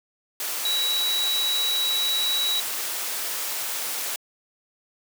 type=tone in noise; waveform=sine; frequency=3900 Hz; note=B7; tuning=23 cents flat; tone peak=-22 dBFS; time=0.65-2.6 s; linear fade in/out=2 ms; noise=white; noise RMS=-29 dBFS; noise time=0.4-4.16 s; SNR=+4 dB; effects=high-pass 400 Hz 12 dB/octave